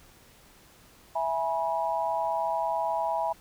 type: chord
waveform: sine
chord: E major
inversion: none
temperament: equal with one note detuned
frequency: 659.3 / 830.6 / 970.8 Hz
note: E5 / G#5 / B5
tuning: 0 / 0 / -30 cents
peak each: -30 dBFS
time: 1.15-3.33 s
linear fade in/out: 10 ms
effects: pink hiss -56 dBFS RMS until 3.4 s